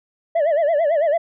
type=tone with vibrato; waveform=sine; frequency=622.3 Hz; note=D#5; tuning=in tune; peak=-12 dBFS; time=0.35-1.18 s; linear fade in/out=10 ms; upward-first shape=sine; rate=9 Hz; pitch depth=160 cents each way; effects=tanh soft clip ceiling -14 dBFS